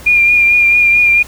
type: tone with vibrato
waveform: sine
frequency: 2410 Hz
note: D7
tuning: 44 cents sharp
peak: -6 dBFS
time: 0.06-1.23 s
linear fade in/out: 10 ms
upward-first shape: triangle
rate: 4.5 Hz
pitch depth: 30 cents each way
effects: added 60 Hz sine -34 dBFS peak until 1.27 s + pink hiss -35 dBFS RMS until 1.27 s